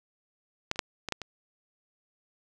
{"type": "clicks", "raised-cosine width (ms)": 0.2, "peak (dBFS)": [-10, -28, -7, -16, -12, -20], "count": 6, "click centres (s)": [0.714, 0.759, 0.792, 1.087, 1.123, 1.217], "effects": []}